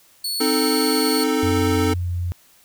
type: tone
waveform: sawtooth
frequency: 4411 Hz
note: C#8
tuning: 9 cents flat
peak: -20 dBFS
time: 0.24-1.24 s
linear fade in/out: 5 ms
type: chord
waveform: square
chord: A diminished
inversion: first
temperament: equal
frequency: 261.6 / 311.1 / 440 Hz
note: C4 / Eb4 / A4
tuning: 0 / 0 / 0 cents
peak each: -23 dBFS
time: 0.4-1.94 s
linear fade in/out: 10 ms
type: tone with pitch glide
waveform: sine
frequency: 92.5 to 87.92 Hz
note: F#2 to F2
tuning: 0 to +12 cents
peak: -21 dBFS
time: 1.43-2.32 s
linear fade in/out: 0 ms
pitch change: -88 cents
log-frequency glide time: 1.66-2.1 s
effects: white hiss -54 dBFS RMS until 2.64 s